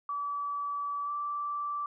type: tone with pitch glide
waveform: sine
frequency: 1150 to 1166.1 Hz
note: D6 to D6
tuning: -37 to -13 cents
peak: -31 dBFS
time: 0.09-1.86 s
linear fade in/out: 2 ms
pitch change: +24 cents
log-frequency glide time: 1.05-1.1 s
effects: none

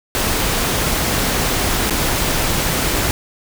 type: noise with dropouts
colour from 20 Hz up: pink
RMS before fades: -18 dBFS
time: 0.15-3.11 s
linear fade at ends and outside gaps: 0 ms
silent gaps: 1.898-1.907 s
effects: none

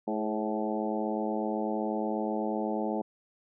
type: harmonic tone with a mistuned harmonic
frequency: 108.1 Hz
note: A2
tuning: 30 cents flat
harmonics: 2 / 3 / 4 / 5 / 6 / 7 / 8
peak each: -33 / -35 / -36 / -37 / -38 / -38 / -39 dBFS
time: 0.07-3.02 s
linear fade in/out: 10 ms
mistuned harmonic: 4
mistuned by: -44 cents
effects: none

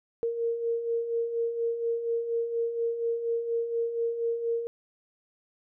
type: beating tone pair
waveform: sine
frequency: 460.9 / 465.1 Hz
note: A#4 / A#4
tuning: -20 / -4 cents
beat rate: 4.2 Hz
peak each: -35 / -27 dBFS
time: 0.23-4.67 s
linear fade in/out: 0 ms
effects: none

